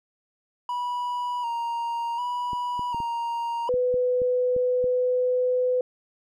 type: tone with vibrato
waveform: triangle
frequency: 956 Hz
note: A#5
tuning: 43 cents sharp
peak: -24 dBFS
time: 0.69-3.69 s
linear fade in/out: 2 ms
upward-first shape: square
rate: 0.67 Hz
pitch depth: 39 cents each way
type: clicks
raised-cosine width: 3 ms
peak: -25 dBFS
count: 9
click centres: 2.532 / 2.794 / 2.946 / 3.003 / 3.741 / 3.942 / 4.218 / 4.564 / 4.842 s
type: tone with pitch glide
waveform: sine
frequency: 498.8 to 502.6 Hz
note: B4 to B4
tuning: +17 to +30 cents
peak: -20 dBFS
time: 3.69-5.81 s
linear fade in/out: 2 ms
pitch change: +13 cents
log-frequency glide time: 4.28-5.68 s
effects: none